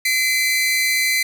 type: tone pair together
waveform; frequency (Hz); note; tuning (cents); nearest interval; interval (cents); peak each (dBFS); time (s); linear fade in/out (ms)
sawtooth; 2041 / 2330; C7 / D7; -44 / -14; major second; 230; -14 / -19; 0.05-1.23; 5
effects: none